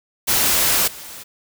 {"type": "noise with level steps", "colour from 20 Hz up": "white", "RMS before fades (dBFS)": [-17, -36], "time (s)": [0.27, 1.24], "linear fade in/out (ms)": 20, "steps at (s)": 0.87, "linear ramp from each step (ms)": 10, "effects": []}